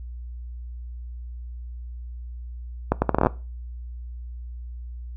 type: accelerating click train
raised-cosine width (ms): 1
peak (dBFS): -4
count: 10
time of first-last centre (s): 2.92-3.269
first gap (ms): 100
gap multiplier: 0.73
effects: noise-tail reverb RT60 0.3 s tail -19 dB re dry + added 60 Hz sine -33 dBFS peak until 5.16 s